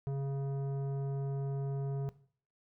sine tone with tanh clipping, 137.9 Hz, C#3, 9 cents flat, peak -34 dBFS, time 0.07-2.09 s, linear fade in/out 0 ms, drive 12 dB, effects noise-tail reverb RT60 0.5 s tail -17 dB re dry

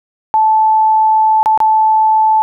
sine tone with dropouts, 873 Hz, A5, 14 cents flat, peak -7 dBFS, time 0.34-2.42 s, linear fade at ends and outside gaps 0 ms, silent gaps 1.43-1.459 / 1.576-1.603 s, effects none

